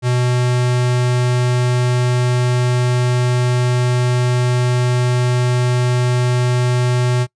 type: tone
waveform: square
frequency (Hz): 123.9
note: B2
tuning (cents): +6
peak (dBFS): -14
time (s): 0.02-7.27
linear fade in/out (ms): 50
effects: noise-tail reverb RT60 0.1 s tail -23 dB re dry + resampled to 22050 Hz